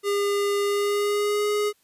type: tone with pitch glide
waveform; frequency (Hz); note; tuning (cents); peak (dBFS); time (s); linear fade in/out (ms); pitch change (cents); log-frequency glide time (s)
square; 404.8 to 416.4; G#4 to G#4; -44 to +5; -22; 0.03-1.73; 50; +49; 0.63-1.48
effects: white hiss -65 dBFS RMS until 1.83 s + resampled to 32000 Hz